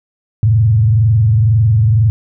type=tone with frequency modulation; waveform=sine; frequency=110 Hz; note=A2; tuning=in tune; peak=-7 dBFS; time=0.43-2.1 s; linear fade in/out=0 ms; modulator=22 Hz; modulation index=0.63; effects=none